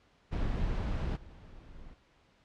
brown noise with level steps, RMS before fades -32 / -50 dBFS, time 0.31-1.95 s, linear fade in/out 20 ms, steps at 1.15 s, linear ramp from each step 20 ms, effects pink hiss -66 dBFS RMS until 2.44 s + low-pass 4000 Hz 12 dB/octave

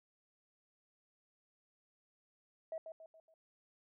sine tone with echo, 644 Hz, E5, 41 cents flat, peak -38 dBFS, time 2.72-2.78 s, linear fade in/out 2 ms, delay 140 ms, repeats 4, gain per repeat -7 dB, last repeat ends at 3.34 s, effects tanh soft clip ceiling -34 dBFS

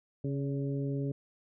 harmonic tone with a mistuned harmonic, 138.7 Hz, C#3, 1 cent sharp, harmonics 1 / 2 / 3 / 4, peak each -32 / -36 / -39 / -46 dBFS, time 0.24-1.12 s, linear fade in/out 5 ms, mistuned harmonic 4, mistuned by +35 cents, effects none

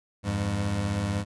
25% pulse beating tone pair, 85.4 / 101.4 Hz, F2 / G#2, -38 / -41 cents, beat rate 16 Hz, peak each -29 / -23 dBFS, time 0.23-1.25 s, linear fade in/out 50 ms, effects resampled to 24000 Hz

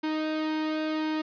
sawtooth tone with flanger, 311.1 Hz, D#4, in tune, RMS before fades -29 dBFS, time 0.03-1.22 s, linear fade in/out 10 ms, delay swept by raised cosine 1.7 to 2.26 ms, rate 1.9 Hz, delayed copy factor -0.55, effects resampled to 11025 Hz + 11-bit

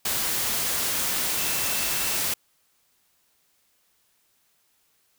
sine tone in noise, 2665 Hz, E7, 18 cents sharp, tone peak -37 dBFS, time 1.37-2.17 s, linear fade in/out 5 ms, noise white, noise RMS -26 dBFS, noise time 0.05-2.34 s, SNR -14 dB, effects white hiss -67 dBFS RMS until 5.18 s

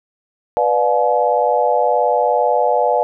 sine chord, B diminished seventh, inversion none, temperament just, 493.9 / 592.7 / 711.2 / 853.4 Hz, B4 / D5 / F5 / Ab5, 0 / +16 / +31 / +47 cents, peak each -18 dBFS, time 0.57-3.03 s, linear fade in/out 0 ms, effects none

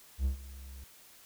triangle tone with ADSR envelope, 66.6 Hz, C2, 31 cents sharp, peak -23 dBFS, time 0.18-0.84 s, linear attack 72 ms, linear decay 110 ms, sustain -19 dB, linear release 4 ms, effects white hiss -57 dBFS RMS until 1.25 s

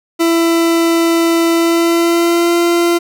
40% pulse tone with pitch glide, 333.7 to 342.9 Hz, E4 to F4, +21 to -32 cents, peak -9 dBFS, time 0.19-2.99 s, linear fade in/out 20 ms, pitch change +47 cents, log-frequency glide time 1.52-2.55 s, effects none

